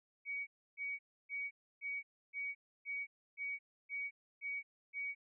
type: tone bursts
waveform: sine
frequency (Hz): 2255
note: C#7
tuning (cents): +29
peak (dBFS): -38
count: 10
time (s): 0.25-5.15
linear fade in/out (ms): 50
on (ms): 220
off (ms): 300
effects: none

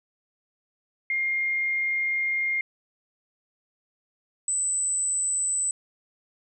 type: tone pair in turn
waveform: sine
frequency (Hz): 2122 / 8012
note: C7 / B8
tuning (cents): +24 / +24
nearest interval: octave + major seventh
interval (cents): 2300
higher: second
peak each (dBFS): -23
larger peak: neither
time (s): 1.1-2.61 / 4.48-5.71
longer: first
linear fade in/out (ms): 2
effects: none

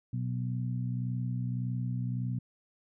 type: harmonic tone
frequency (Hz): 61.74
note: B1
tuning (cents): 0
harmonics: 2 / 3 / 4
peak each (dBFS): -31 / -38 / -41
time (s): 0.13-2.39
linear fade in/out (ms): 5
effects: none

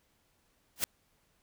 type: noise with exponential growth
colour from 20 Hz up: white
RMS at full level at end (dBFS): -25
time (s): 0.76-0.84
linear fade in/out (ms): 0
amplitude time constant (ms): 16
effects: pink hiss -72 dBFS RMS until 1.42 s

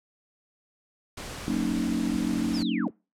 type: noise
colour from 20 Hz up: pink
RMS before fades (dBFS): -38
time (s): 1.17-2.63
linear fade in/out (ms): 5
type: chord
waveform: sine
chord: D# minor seventh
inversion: first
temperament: equal with one note detuned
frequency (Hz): 185 / 230.4 / 277.2 / 311.1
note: F#3 / A#3 / C#4 / D#4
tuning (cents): 0 / -20 / 0 / 0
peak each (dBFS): -31 / -28 / -30 / -31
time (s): 1.48-2.88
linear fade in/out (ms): 0
type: linear sweep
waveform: sine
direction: down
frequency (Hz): 5588 to 82.5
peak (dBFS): -35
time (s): 2.53-2.91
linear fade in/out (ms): 20
effects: noise-tail reverb RT60 0.3 s tail -25 dB re dry + low-pass 10000 Hz 12 dB/octave

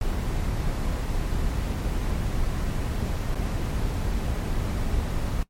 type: noise with dropouts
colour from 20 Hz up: brown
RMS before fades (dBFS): -26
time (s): 0.01-5.43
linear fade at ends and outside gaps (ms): 2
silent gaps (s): 3.347-3.354
effects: noise-tail reverb RT60 0.1 s tail -17 dB re dry + MP3 64 kbps

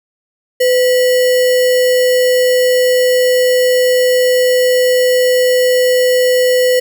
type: tone with sample-and-hold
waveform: sine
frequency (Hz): 504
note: B4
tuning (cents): +35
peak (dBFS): -8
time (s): 0.6-6.8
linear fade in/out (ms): 10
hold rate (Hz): 2450
effects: none

